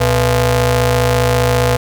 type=ring-modulated tone; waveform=sawtooth; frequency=185.7 Hz; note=F#3; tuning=7 cents sharp; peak=-4 dBFS; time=0-1.77 s; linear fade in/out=10 ms; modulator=306 Hz; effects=none